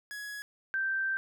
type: tone pair in turn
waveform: 45% pulse / sine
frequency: 1676 / 1563.8 Hz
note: G#6 / G6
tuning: +15 / -5 cents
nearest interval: minor second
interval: 120 cents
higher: first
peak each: -38 / -28 dBFS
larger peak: second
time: 0.11-0.42 / 0.74-1.17 s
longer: second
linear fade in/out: 0 ms
effects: none